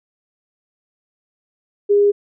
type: tone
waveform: sine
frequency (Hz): 407.7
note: G#4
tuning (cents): -32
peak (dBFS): -10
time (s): 1.89-2.12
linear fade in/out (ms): 20
effects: none